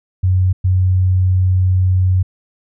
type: tone bursts at uneven times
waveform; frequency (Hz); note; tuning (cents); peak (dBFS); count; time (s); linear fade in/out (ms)
sine; 92.5; F#2; 0; -10; 2; 0.23-0.53 / 0.64-2.23; 10
effects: none